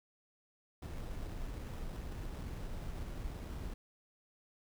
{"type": "noise with sample-and-hold", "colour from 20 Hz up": "brown", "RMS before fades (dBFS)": -42, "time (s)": [0.82, 3.74], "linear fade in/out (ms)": 5, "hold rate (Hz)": 4410, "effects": []}